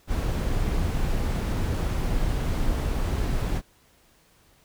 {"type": "noise", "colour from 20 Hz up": "brown", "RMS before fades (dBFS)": -25, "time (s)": [0.07, 3.62], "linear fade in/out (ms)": 50, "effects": ["pink hiss -60 dBFS RMS until 4.64 s"]}